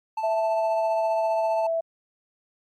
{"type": "tone with tremolo", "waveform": "triangle", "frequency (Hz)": 880, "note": "A5", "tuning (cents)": 0, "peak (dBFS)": -22, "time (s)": [0.17, 1.67], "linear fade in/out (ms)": 5, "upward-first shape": "triangle", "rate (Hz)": 15, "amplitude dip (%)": 45}
{"type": "tone", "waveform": "sine", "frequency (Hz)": 659.3, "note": "E5", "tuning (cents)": 0, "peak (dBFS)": -22, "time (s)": [0.23, 1.81], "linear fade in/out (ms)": 10}
{"effects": ["MP3 64 kbps"]}